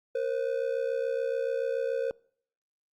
triangle ring-modulated tone, 500 Hz, B4, 21 cents sharp, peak -22 dBFS, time 0.15-2.11 s, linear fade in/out 0 ms, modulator 33.5 Hz, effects noise-tail reverb RT60 0.6 s tail -26 dB re dry + Opus 48 kbps

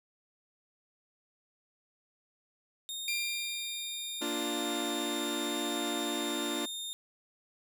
sawtooth tone with pitch glide, 3684 to 3650 Hz, A#7 to A#7, -21 to -37 cents, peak -34 dBFS, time 2.89-6.93 s, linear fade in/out 0 ms, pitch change -16 cents, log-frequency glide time 3.25-5.04 s
sawtooth tone with exponential decay, 2385 Hz, D7, 26 cents sharp, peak -27 dBFS, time 3.08-5.29 s, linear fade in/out 2 ms, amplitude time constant 480 ms
sawtooth chord, Bb major, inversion none, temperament equal, 233.1 / 293.7 / 349.2 Hz, Bb3 / D4 / F4, 0 / 0 / 0 cents, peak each -36 / -32 / -33 dBFS, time 4.21-6.66 s, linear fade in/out 10 ms
effects none

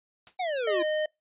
white noise with exponential decay, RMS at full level -43 dBFS, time 0.27-0.37 s, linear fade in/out 0 ms, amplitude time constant 20 ms
square exponential sweep, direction down, 766 to 329.6 Hz, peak -28 dBFS, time 0.39-0.83 s, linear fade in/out 10 ms
square tone, 615 Hz, D#5, 20 cents flat, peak -26 dBFS, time 0.67-1.06 s, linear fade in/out 5 ms
effects noise-tail reverb RT60 0.2 s tail -26 dB re dry + resampled to 8000 Hz

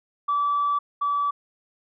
sine tone pair in turn, 1155 / 1150.8 Hz, D6 / D6, -29 / -36 cents, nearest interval unison, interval 7 cents, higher first, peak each -19 / -20 dBFS, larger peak first, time 0.28-0.79 / 1.01-1.31 s, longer first, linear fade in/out 10 ms, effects tanh soft clip ceiling -16 dBFS

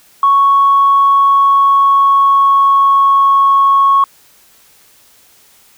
sine tone with pitch glide, 1108.7 to 1101.7 Hz, C#6 to C#6, 0 to -11 cents, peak -5 dBFS, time 0.23-4.04 s, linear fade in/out 2 ms, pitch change -11 cents, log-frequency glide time 1.11-3.39 s, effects tanh soft clip ceiling -1 dBFS + white hiss -47 dBFS RMS until 5.77 s

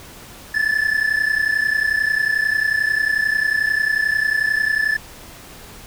triangle tone pair together, 1729 / 1760.2 Hz, A6 / A6, -31 / 0 cents, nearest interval unison, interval 31 cents, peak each -17 / -18 dBFS, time 0.54-4.97 s, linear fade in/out 10 ms, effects pink hiss -40 dBFS RMS until 5.86 s

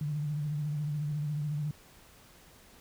sine tone with vibrato, 148.7 Hz, D3, 22 cents sharp, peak -30 dBFS, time 0.01-1.71 s, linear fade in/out 2 ms, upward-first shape sine, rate 14 Hz, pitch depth 54 cents each way, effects pink hiss -57 dBFS RMS until 2.8 s

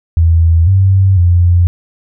sine tone with pitch steps, 82.7 / 96 / 87.6 Hz, E2 / G2 / F2, +6 / -36 / +6 cents, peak -5 dBFS, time 0.17-1.67 s, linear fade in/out 0 ms, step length 500 ms, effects none

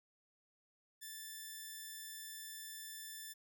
5% pulse tone, 1760 Hz, A6, in tune, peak -36 dBFS, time 1.01-3.34 s, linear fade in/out 20 ms, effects none

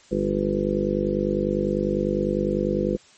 harmonic tone with a mistuned harmonic, 50 Hz, G1, 35 cents sharp, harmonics 1 / 2 / 3 / 4 / 5 / 6 / 7 / 8 / 9 / 10, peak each -33 / -38 / -33 / -26 / -38 / -33 / -26 / -30 / -33 / -27 dBFS, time 0.11-2.97 s, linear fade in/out 10 ms, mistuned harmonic 5, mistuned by -25 cents, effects white hiss -53 dBFS RMS until 3.17 s + MP3 32 kbps

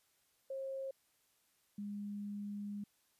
sine tone pair in turn, 537 / 204.5 Hz, C5 / G#3, +45 / -26 cents, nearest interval octave + perfect fourth, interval 1671 cents, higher first, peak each -39 / -40 dBFS, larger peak first, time 0.5-0.91 / 1.78-2.84 s, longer second, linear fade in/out 5 ms, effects white hiss -75 dBFS RMS until 3.19 s + resampled to 32000 Hz

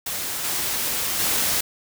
white noise with level steps, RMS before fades -28 / -25 / -22 dBFS, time 0.06-1.61 s, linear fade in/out 5 ms, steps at 0.44 / 1.19 s, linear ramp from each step 5 ms, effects none

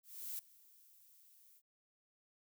violet noise with ADSR envelope, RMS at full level -42 dBFS, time 0.03-1.62 s, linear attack 360 ms, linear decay 3 ms, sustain -23 dB, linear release 51 ms, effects none

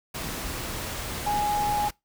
sine tone in noise, 830.6 Hz, G#5, in tune, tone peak -23 dBFS, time 1.26-1.89 s, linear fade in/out 10 ms, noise pink, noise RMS -33 dBFS, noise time 0.14-1.91 s, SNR +7 dB, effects noise-tail reverb RT60 0.2 s tail -23 dB re dry

